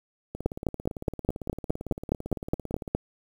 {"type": "two click trains", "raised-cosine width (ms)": 2, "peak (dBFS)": [-10, -21], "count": [13, 46], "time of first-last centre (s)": [[0.46, 2.95], [0.35, 2.878]], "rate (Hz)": [4.82, 17.8], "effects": ["8-bit"]}